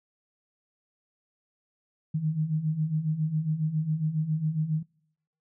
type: beating tone pair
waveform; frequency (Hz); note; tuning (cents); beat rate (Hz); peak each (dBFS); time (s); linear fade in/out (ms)
sine; 151.1 / 158.4; D3 / D#3; +50 / +31; 7.3; -31 / -26; 2.14-4.83; 10
effects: noise-tail reverb RT60 0.7 s tail -25 dB re dry